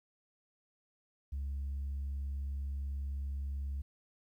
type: tone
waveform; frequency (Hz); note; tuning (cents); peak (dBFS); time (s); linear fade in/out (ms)
sine; 69.3; C#2; 0; -33; 1.32-3.82; 10
effects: tanh soft clip ceiling -33 dBFS + 12-bit